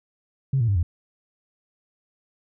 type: tone with pitch steps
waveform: sine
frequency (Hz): 134.9 / 116.09 / 99.9 / 85.97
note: C#3 / A#2 / G2 / F2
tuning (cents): -47 / -7 / +33 / -27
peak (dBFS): -17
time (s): 0.53-0.83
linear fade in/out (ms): 5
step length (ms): 75
effects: tanh soft clip ceiling -13 dBFS